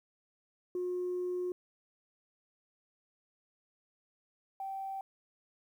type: tone pair in turn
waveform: sine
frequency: 360 / 776.6 Hz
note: F#4 / G5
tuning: -47 / -16 cents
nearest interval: octave + minor second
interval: 1331 cents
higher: second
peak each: -31 / -36 dBFS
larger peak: first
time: 0.75-1.52 / 4.6-5.01 s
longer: first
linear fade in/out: 2 ms
effects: tanh soft clip ceiling -29 dBFS + 11-bit

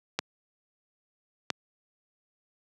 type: clicks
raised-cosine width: 0.2 ms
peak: -9 dBFS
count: 2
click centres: 0.19 / 1.503 s
effects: high-pass 150 Hz 12 dB/octave

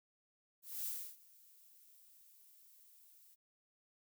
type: noise with ADSR envelope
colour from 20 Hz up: violet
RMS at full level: -40 dBFS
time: 0.62-3.36 s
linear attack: 230 ms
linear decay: 310 ms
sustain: -24 dB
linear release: 26 ms
effects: none

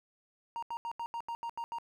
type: tone bursts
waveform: triangle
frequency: 932.3 Hz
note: A#5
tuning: in tune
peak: -33 dBFS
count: 9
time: 0.56-1.785 s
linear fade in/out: 0 ms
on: 65 ms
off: 80 ms
effects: none

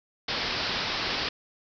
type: low-pass noise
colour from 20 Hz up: white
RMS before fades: -30 dBFS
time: 0.28-1.29 s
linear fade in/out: 5 ms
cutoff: 5300 Hz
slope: 96 dB/octave
effects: none

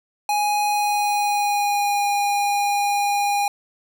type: tone with pitch glide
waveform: square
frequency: 830.6 to 813.5 Hz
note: G#5 to G#5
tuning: 0 to -36 cents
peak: -19 dBFS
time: 0.29-3.48 s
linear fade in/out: 2 ms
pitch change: -36 cents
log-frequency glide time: 0.64-2.08 s
effects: none

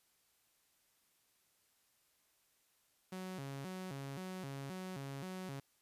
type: tone with vibrato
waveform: sawtooth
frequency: 160 Hz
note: D#3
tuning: 49 cents sharp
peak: -39 dBFS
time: 3.12-5.6 s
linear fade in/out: 5 ms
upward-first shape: square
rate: 1.9 Hz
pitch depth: 260 cents each way
effects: white hiss -75 dBFS RMS until 5.81 s + resampled to 32000 Hz

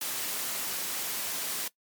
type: high-pass noise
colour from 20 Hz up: white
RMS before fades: -33 dBFS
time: 0.01-1.68 s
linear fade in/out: 5 ms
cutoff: 170 Hz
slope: 12 dB/octave
effects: noise-tail reverb RT60 0.1 s tail -20 dB re dry + MP3 96 kbps

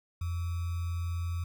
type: tone with sample-and-hold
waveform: sine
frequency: 85.8 Hz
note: F2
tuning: 30 cents flat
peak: -30 dBFS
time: 0.21-1.44 s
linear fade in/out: 5 ms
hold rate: 1225 Hz
effects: none

